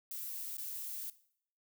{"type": "noise with dropouts", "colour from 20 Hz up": "violet", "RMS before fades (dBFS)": -42, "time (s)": [0.11, 1.1], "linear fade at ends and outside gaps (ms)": 2, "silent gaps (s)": [0.57, 0.581], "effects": ["noise-tail reverb RT60 0.6 s tail -17 dB re dry"]}